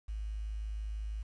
sine tone with quantisation, 53 Hz, G#1, 36 cents sharp, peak -35 dBFS, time 0.08-1.23 s, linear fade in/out 10 ms, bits 10, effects resampled to 22050 Hz

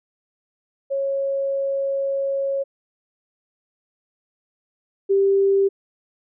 sine tone pair in turn, 549 / 393 Hz, C#5 / G4, -17 / +4 cents, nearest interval tritone, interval 579 cents, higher first, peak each -20 / -14 dBFS, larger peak second, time 0.9-2.64 / 5.09-5.69 s, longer first, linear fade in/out 20 ms, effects none

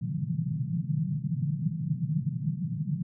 white band-pass noise, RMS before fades -30 dBFS, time 0.01-3.03 s, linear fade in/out 10 ms, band 130 to 170 Hz, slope 48 dB/octave, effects none

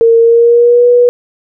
sine tone with pitch glide, 459.3 to 486.3 Hz, A#4 to B4, -26 to -27 cents, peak -3 dBFS, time 0.01-1.09 s, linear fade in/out 0 ms, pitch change +99 cents, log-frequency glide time 0.18-0.87 s, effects none

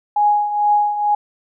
sine tone with tremolo, 830.6 Hz, G#5, in tune, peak -10 dBFS, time 0.16-1.15 s, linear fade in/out 5 ms, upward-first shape triangle, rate 2.2 Hz, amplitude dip 70%, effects none

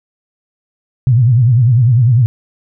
sine tone with vibrato, 121 Hz, B2, 35 cents flat, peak -6 dBFS, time 1.07-2.26 s, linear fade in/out 0 ms, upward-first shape sine, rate 10 Hz, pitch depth 170 cents each way, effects none

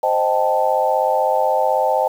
sine chord, A half-diminished seventh, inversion first, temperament equal, 523.3 / 622.3 / 784 / 880 Hz, C5 / Eb5 / G5 / A5, 0 / 0 / 0 / 0 cents, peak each -20 dBFS, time 0.03-2.08 s, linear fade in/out 5 ms, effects 7-bit

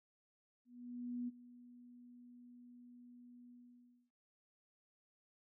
sine tone with ADSR envelope, 243.9 Hz, B3, 21 cents flat, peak -38 dBFS, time 0.65-4.11 s, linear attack 630 ms, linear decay 25 ms, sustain -18 dB, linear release 600 ms, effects none

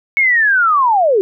sine linear sweep, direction down, 2217 to 364.4 Hz, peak -9 dBFS, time 0.17-1.21 s, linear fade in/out 0 ms, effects none

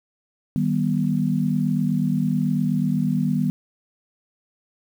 sine chord, Eb augmented, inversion none, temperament just, 155.56 / 194.45 / 243.1 Hz, Eb3 / G3 / B3, 0 / -14 / -27 cents, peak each -23 dBFS, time 0.56-3.5 s, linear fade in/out 0 ms, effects 8-bit

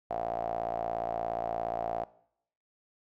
sawtooth tone with band-pass filter, 57.1 Hz, A#1, 35 cents flat, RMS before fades -34 dBFS, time 0.1-2.04 s, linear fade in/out 5 ms, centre 700 Hz, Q 9.1, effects noise-tail reverb RT60 0.7 s tail -20 dB re dry

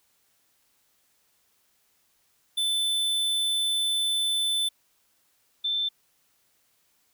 square / sine tone pair in turn, 3520 / 3547 Hz, A7 / A7, 0 / +13 cents, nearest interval unison, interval 13 cents, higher second, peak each -24 dBFS, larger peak neither, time 2.57-4.69 / 5.64-5.89 s, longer first, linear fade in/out 10 ms, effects white hiss -68 dBFS RMS until 7.13 s

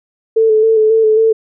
sine tone with vibrato, 440 Hz, A4, in tune, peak -7 dBFS, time 0.36-1.33 s, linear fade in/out 10 ms, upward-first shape square, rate 3.7 Hz, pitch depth 25 cents each way, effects none

